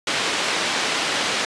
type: band-pass noise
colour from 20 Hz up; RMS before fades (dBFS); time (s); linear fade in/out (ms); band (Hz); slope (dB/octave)
white; -23; 0.07-1.45; 2; 200 to 3900; 12
effects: resampled to 22050 Hz